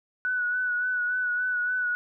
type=tone with vibrato; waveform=sine; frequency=1480 Hz; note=F#6; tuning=in tune; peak=-24 dBFS; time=0.25-1.95 s; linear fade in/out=0 ms; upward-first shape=sine; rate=3.5 Hz; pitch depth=29 cents each way; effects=none